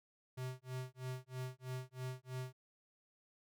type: tone with tremolo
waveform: square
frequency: 128.3 Hz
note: C3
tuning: 34 cents flat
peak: -40 dBFS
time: 0.37-2.53 s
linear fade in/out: 10 ms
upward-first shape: sine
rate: 3.1 Hz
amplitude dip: 100%
effects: none